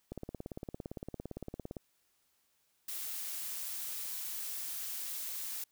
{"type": "click train", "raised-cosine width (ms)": 2, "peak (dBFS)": -27, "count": 30, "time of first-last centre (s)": [0.12, 1.768], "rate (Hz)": 17.6}
{"type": "noise", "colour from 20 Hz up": "blue", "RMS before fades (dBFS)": -40, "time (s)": [2.88, 5.64], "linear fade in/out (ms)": 5}
{"effects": ["white hiss -75 dBFS RMS until 5.71 s"]}